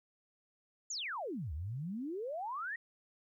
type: exponential two-way sweep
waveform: sine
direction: down then up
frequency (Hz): 7380 to 69.7 to 1925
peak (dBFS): -37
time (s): 0.9-2.76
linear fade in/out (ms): 5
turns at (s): 1.53
effects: 13-bit